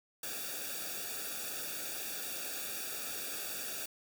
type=noise with comb filter; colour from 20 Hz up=white; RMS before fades=-40 dBFS; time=0.23-3.86 s; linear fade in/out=5 ms; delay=0.97 ms; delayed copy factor=-0.95; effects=none